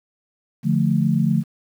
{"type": "chord", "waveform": "sine", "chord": "D minor", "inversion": "none", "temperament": "equal", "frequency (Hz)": [146.83, 174.61, 220], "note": ["D3", "F3", "A3"], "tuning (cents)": [0, 0, 0], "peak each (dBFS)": -20, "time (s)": [0.63, 1.44], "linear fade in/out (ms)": 50, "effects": ["8-bit"]}